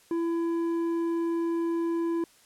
square tone with low-pass filter, 335.1 Hz, E4, 29 cents sharp, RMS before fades -28 dBFS, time 0.11-2.24 s, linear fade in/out 2 ms, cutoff 840 Hz, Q 0.64, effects white hiss -59 dBFS RMS until 2.45 s + low-pass 11000 Hz 12 dB/octave

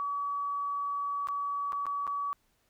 sine tone with dropouts, 1139 Hz, C#6, 47 cents sharp, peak -30 dBFS, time 0-2.33 s, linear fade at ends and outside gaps 0 ms, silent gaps 1.272-1.286 / 1.722-1.73 / 1.856-1.866 / 2.068-2.076 s, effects pink hiss -72 dBFS RMS until 2.69 s

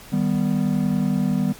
triangle chord, Eb augmented, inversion none, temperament equal, 155.56 / 196 / 246.9 Hz, Eb3 / G3 / B3, 0 / 0 / 0 cents, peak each -22 / -19 / -21 dBFS, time 0.12-1.53 s, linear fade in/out 10 ms, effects pink hiss -43 dBFS RMS until 1.59 s + MP3 96 kbps

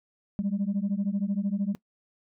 sine beating tone pair, 193.7 / 206.7 Hz, G3 / G#3, -20 / -8 cents, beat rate 13 Hz, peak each -27 dBFS, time 0.39-1.75 s, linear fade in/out 0 ms, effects noise-tail reverb RT60 0.1 s tail -21 dB re dry + tanh soft clip ceiling -21 dBFS

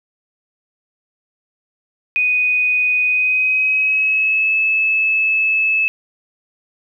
sine tone with pitch glide, 2489 to 2604 Hz, D#7 to E7, 0 to -22 cents, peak -13 dBFS, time 2.16-5.88 s, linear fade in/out 0 ms, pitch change +78 cents, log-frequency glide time 3.05-4.54 s, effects 9-bit

